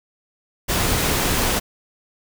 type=noise; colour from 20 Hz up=pink; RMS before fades=-20 dBFS; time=0.68-1.6 s; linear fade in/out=20 ms; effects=none